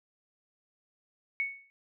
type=tone with exponential decay; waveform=sine; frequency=2217 Hz; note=C#7; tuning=in tune; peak=-25 dBFS; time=1.4-1.7 s; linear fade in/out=0 ms; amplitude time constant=65 ms; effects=none